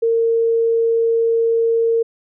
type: tone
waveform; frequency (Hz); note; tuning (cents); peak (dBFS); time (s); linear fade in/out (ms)
sine; 458.2; A#4; -30; -13; 0.02-2.03; 10
effects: none